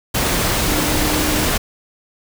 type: tone in noise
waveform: sine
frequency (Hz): 303.3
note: D#4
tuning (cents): -44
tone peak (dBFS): -22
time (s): 0.67-1.45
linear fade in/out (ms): 10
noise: pink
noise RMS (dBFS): -18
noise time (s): 0.14-1.58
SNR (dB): -7
effects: none